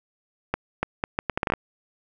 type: accelerating click train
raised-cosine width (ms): 0.5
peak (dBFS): -8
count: 11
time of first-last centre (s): 0.54-1.537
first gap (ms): 290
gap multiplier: 0.72
effects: none